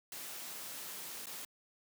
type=noise with dropouts; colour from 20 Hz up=white; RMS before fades=-45 dBFS; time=0.12-1.45 s; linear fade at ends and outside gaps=2 ms; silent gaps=1.258-1.268 s; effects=high-pass 150 Hz 12 dB/octave